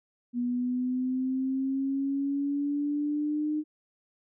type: linear sweep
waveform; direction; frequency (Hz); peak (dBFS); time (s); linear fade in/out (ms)
sine; up; 241.8 to 305.5; -26; 0.33-3.64; 50
effects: none